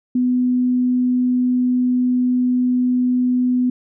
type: tone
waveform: sine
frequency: 249.8 Hz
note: B3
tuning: 20 cents sharp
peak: -14 dBFS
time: 0.15-3.7 s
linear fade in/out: 5 ms
effects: none